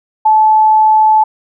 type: tone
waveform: sine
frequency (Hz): 867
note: A5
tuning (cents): -26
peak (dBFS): -5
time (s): 0.25-1.24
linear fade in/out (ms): 10
effects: none